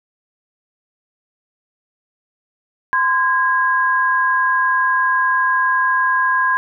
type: tone pair together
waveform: sine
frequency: 1031.2 / 1637 Hz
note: C6 / G#6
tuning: -26 / -25 cents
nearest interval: minor sixth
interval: 801 cents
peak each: -16 dBFS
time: 2.93-6.57 s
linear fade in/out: 0 ms
effects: none